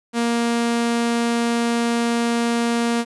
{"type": "tone", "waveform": "sawtooth", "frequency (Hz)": 234.6, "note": "A#3", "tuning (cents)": 11, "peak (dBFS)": -14, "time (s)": [0.13, 3.05], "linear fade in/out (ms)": 50, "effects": ["resampled to 24000 Hz", "8-bit"]}